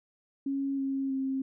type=tone with pitch steps; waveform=sine; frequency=274.8 / 270.9 / 267 Hz; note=C#4 / C#4 / C4; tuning=-15 / -40 / +35 cents; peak=-28 dBFS; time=0.46-1.42 s; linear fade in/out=5 ms; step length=320 ms; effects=none